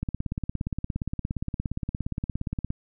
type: click train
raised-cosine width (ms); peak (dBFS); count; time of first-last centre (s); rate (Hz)
5; -16; 47; 0.03-2.704; 17.2
effects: none